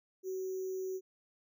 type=tone with sample-and-hold; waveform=sine; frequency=375.7 Hz; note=F#4; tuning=26 cents sharp; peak=-35 dBFS; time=0.23-1.01 s; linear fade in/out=50 ms; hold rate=6300 Hz; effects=none